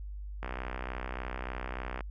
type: click train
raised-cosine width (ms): 0.5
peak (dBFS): -22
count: 101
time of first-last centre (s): 0.43-2.007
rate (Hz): 63.4
effects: added 50 Hz sine -38 dBFS peak until 2.1 s